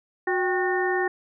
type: harmonic tone with a mistuned harmonic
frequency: 365 Hz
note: F#4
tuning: 24 cents flat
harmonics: 1 / 2 / 3 / 4 / 5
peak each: -24 / -28 / -35 / -35 / -27 dBFS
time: 0.27-1.08 s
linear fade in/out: 5 ms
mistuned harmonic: 2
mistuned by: +120 cents
effects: none